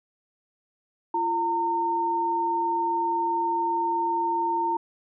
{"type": "tone pair together", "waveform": "sine", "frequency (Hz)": [342.3, 913.8], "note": ["F4", "A#5"], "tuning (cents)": [-35, -35], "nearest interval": "octave + perfect fourth", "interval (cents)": 1700, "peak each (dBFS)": [-30, -23], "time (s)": [1.14, 4.77], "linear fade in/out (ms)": 5, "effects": []}